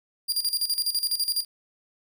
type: tone with tremolo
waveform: sawtooth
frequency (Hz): 4791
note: D8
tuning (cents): +34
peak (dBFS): -19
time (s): 0.28-1.45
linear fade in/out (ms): 20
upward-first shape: square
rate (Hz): 12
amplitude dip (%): 75
effects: none